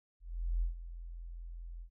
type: tone with ADSR envelope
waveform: sine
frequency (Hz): 42.46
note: F1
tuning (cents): -48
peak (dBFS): -28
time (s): 0.2-1.9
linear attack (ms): 420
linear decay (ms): 120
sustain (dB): -14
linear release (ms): 87
effects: none